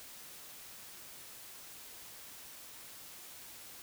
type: silence
effects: white hiss -51 dBFS RMS until 3.82 s